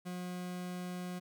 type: tone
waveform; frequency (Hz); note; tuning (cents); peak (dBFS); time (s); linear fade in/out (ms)
40% pulse; 180; F#3; -47; -38; 0.05-1.2; 20
effects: none